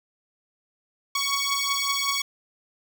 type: beating tone pair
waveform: 10% pulse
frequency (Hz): 1114 / 1119.3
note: C#6 / C#6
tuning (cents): +8 / +16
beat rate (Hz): 5.3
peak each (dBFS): -18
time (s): 1.15-2.22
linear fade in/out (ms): 5
effects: none